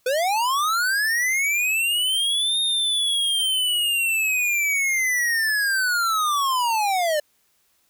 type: linear two-way sweep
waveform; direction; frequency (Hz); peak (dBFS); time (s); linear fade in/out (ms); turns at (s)
square; up then down; 484.1 to 3700 to 585; -20; 0.06-7.2; 5; 2.6
effects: white hiss -65 dBFS RMS until 7.89 s